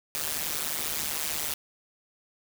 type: noise with amplitude modulation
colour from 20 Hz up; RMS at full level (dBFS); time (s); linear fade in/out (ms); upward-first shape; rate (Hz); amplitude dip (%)
white; -27; 0.15-1.54; 0; sine; 151; 100
effects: none